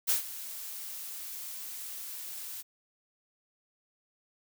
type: noise with ADSR envelope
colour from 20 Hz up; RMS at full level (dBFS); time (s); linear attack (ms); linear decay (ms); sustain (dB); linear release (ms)
blue; -25; 0.07-2.63; 29; 120; -16; 26
effects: none